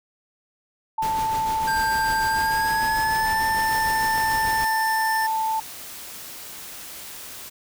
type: tone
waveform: sine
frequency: 884 Hz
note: A5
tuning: 8 cents sharp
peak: -21 dBFS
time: 0.98-5.6 s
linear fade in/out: 5 ms
type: noise with tremolo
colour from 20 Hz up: pink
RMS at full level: -32 dBFS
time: 1.02-4.65 s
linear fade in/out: 5 ms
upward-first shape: sine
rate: 6.7 Hz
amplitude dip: 40%
type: tone with pitch glide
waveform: square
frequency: 1586 to 1780.2 Hz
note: G6 to A6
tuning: +20 to +20 cents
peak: -25 dBFS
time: 1.67-5.27 s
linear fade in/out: 10 ms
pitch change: +200 cents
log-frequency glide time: 2.28-3.42 s
type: noise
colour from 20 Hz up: white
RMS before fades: -38 dBFS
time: 3.62-7.5 s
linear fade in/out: 20 ms
effects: none